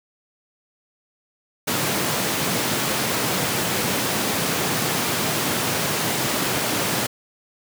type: high-pass noise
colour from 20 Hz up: pink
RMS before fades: -23 dBFS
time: 1.67-7.07 s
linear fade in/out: 10 ms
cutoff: 120 Hz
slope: 24 dB/octave
effects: none